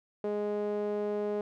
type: tone with band-pass filter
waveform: sawtooth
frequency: 207.7 Hz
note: G#3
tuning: in tune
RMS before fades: -32 dBFS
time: 0.24-1.41 s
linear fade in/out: 2 ms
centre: 480 Hz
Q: 3.2
effects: none